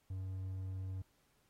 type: tone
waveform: triangle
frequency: 94.4 Hz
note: F#2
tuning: 35 cents sharp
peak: -37 dBFS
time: 0.1-1.02 s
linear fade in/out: 5 ms
effects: pink hiss -75 dBFS RMS until 1.49 s + AAC 48 kbps